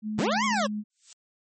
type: tone with pitch glide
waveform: sine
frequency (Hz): 213.9 to 210.5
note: A3 to G#3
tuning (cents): -49 to +24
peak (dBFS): -28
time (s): 0.02-0.84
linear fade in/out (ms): 50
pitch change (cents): -27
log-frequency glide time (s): 0.39-0.65
type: linear two-way sweep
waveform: 25% pulse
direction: up then down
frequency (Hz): 100.4 to 1124 to 517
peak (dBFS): -20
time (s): 0.18-0.67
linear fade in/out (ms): 10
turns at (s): 0.45
type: noise with exponential growth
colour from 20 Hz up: violet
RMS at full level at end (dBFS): -34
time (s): 0.9-1.13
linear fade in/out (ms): 2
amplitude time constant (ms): 48
effects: MP3 32 kbps